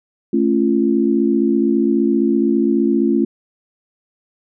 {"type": "chord", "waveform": "sine", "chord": "A augmented", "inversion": "none", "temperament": "just", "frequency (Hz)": [220, 275, 343.8], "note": ["A3", "C#4", "E#4"], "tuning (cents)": [0, -14, -27], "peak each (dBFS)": -17, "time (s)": [0.33, 3.25], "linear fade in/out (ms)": 5, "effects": []}